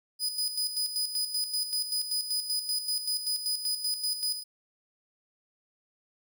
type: tone with tremolo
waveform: sawtooth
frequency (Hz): 4978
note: D#8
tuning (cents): 0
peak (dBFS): -24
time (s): 0.19-4.44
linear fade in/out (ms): 50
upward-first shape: square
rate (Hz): 5.2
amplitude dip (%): 60
effects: none

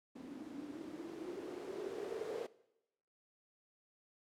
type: noise with low-pass filter sweep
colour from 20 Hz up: violet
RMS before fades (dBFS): -45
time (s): 0.15-2.47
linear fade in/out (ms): 10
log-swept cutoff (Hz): 260 to 460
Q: 8
effects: noise-tail reverb RT60 0.9 s tail -20 dB re dry

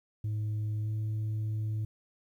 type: tone with pitch glide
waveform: sine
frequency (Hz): 106.8 to 108.1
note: G#2 to A2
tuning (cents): +49 to -30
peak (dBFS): -27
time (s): 0.24-1.85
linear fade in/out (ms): 5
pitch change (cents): +21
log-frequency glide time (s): 0.83-0.88
effects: tanh soft clip ceiling -29 dBFS + 11-bit

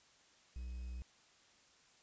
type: tone with quantisation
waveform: triangle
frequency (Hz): 61.74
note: B1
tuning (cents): 0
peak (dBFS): -40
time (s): 0.56-1.02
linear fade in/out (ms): 0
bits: 11
effects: white hiss -67 dBFS RMS until 2.02 s + resampled to 16000 Hz

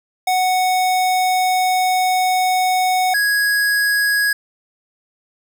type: tone pair in turn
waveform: square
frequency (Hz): 740 / 1661.2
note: F#5 / G#6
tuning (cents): 0 / 0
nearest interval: octave + major second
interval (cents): 1400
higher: second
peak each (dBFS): -15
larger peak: neither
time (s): 0.27-3.14 / 3.14-4.33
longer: first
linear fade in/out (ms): 5
effects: none

